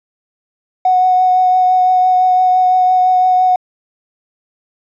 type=tone with vibrato; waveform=triangle; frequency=737 Hz; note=F#5; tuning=7 cents flat; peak=-4 dBFS; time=0.85-3.56 s; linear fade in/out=5 ms; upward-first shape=triangle; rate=5.9 Hz; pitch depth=15 cents each way; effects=tanh soft clip ceiling -6 dBFS + resampled to 16000 Hz